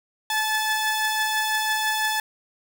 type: tone pair together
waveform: sawtooth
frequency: 866 / 1738 Hz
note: A5 / A6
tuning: -28 / -22 cents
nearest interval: octave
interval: 1206 cents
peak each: -21 dBFS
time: 0.3-2.2 s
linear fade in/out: 2 ms
effects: none